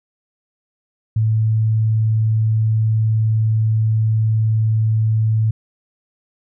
sine tone, 110.1 Hz, A2, 2 cents sharp, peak -13 dBFS, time 1.16-5.51 s, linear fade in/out 5 ms, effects none

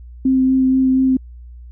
sine tone with vibrato, 261.6 Hz, C4, in tune, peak -11 dBFS, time 0.25-1.17 s, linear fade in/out 5 ms, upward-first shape sine, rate 4.2 Hz, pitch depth 11 cents each way, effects added 60 Hz sine -34 dBFS peak until 1.71 s

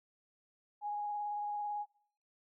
sine tone with vibrato, 829 Hz, G#5, 3 cents flat, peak -35 dBFS, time 0.81-1.86 s, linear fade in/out 50 ms, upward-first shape square, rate 18 Hz, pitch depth 11 cents each way, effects noise-tail reverb RT60 0.7 s tail -26 dB re dry

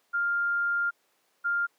sine tone pair in turn, 1400 / 1400 Hz, F6 / F6, +4 / +4 cents, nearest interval unison, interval 0 cents, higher neither, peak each -24 dBFS, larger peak neither, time 0.13-0.91 / 1.44-1.67 s, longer first, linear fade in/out 20 ms, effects pink hiss -69 dBFS RMS until 1.78 s + high-pass 400 Hz 12 dB/octave

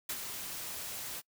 white noise with ADSR envelope, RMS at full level -35 dBFS, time 0.09-1.22 s, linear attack 6 ms, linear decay 53 ms, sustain -6 dB, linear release 35 ms, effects noise-tail reverb RT60 0.1 s tail -25 dB re dry

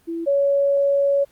sine tone pair in turn, 333.3 / 560.5 Hz, E4 / C#5, +19 / +19 cents, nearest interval major sixth, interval 900 cents, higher second, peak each -24 / -15 dBFS, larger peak second, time 0.07-0.26 / 0.26-1.25 s, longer second, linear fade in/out 20 ms, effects pink hiss -59 dBFS RMS until 1.31 s + Opus 32 kbps

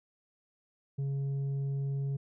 sine tone with tanh clipping, 138.3 Hz, C#3, 4 cents flat, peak -31 dBFS, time 0.98-2.17 s, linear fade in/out 10 ms, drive 4 dB, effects none

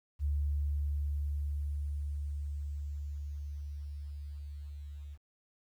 sine tone with level ramp, 72.5 Hz, D2, 22 cents flat, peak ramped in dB -28 to -42 dBFS, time 0.19-5.18 s, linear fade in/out 50 ms, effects 11-bit

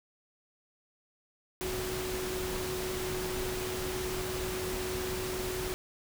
sine tone in noise, 370 Hz, F#4, in tune, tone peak -35 dBFS, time 1.61-5.74 s, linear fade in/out 0 ms, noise pink, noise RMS -37 dBFS, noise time 1.61-5.74 s, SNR -1 dB, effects none

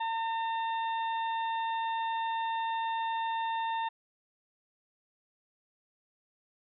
harmonic tone, 907 Hz, A#5, 48 cents flat, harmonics 1 / 2 / 3 / 4, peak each -30 / -41 / -47 / -45 dBFS, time 0-3.89 s, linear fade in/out 10 ms, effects none

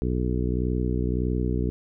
harmonic tone, 61.7 Hz, B1, 1 cent flat, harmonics 1 / 2 / 3 / 4 / 5 / 6 / 7, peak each -26 / -29 / -31 / -32 / -33 / -34 / -34 dBFS, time 0.02-1.7 s, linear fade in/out 0 ms, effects none

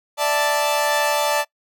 sawtooth chord, D suspended second, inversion none, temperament equal, 587.3 / 659.3 / 880 Hz, D5 / E5 / A5, 0 / 0 / 0 cents, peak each -17 / -23 / -17 dBFS, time 0.17-1.45 s, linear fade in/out 50 ms, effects noise-tail reverb RT60 0.1 s tail -23 dB re dry

